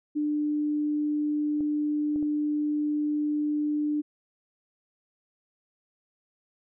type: tone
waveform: sine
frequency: 298.1 Hz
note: D4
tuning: 26 cents sharp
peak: -24 dBFS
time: 0.15-4.02 s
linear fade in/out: 20 ms
type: clicks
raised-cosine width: 2 ms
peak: -29 dBFS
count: 3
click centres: 1.607 / 2.16 / 2.227 s
effects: none